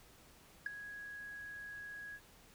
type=tone with ADSR envelope; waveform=sine; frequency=1661.2 Hz; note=G#6; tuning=in tune; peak=-30 dBFS; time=0.66-2.2 s; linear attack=4 ms; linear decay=10 ms; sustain=-15 dB; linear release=56 ms; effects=tanh soft clip ceiling -30 dBFS + pink hiss -62 dBFS RMS until 2.54 s